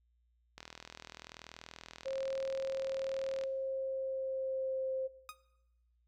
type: click train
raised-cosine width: 0.2 ms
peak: -29 dBFS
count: 117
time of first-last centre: 0.58-3.437 s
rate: 40.6 Hz
type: tone with pitch glide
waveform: sine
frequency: 536 to 525.6 Hz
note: C5 to C5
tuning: +42 to +8 cents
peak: -34 dBFS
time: 2.05-5.08 s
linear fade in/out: 20 ms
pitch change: -34 cents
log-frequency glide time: 3.21-4.96 s
type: tone with exponential decay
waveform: sawtooth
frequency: 1244.5 Hz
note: D#6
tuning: in tune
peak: -36 dBFS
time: 5.29-5.38 s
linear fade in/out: 1 ms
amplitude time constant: 18 ms
effects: noise-tail reverb RT60 1.0 s tail -19 dB re dry + added 59 Hz sine -70 dBFS peak until 6.07 s